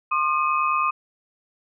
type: tone cluster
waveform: sine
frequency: 1062 / 1211 / 2538 Hz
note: C6 / D#6 / D#7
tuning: +25 / -47 / +34 cents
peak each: -24 / -21 / -28 dBFS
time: 0.11-0.91 s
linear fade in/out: 10 ms
effects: none